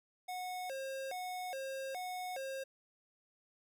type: tone with vibrato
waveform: square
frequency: 626 Hz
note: D#5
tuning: 10 cents sharp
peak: -40 dBFS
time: 0.28-2.64 s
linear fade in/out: 10 ms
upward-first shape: square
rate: 1.2 Hz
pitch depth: 270 cents each way
effects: none